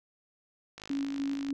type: click train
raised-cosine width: 0.2 ms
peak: -26 dBFS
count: 39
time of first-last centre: 0.78-1.505 s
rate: 52.4 Hz
type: tone with tremolo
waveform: sine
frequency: 277.2 Hz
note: C#4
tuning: in tune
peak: -29 dBFS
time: 0.9-1.53 s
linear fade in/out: 2 ms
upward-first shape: square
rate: 3.4 Hz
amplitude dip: 30%
effects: none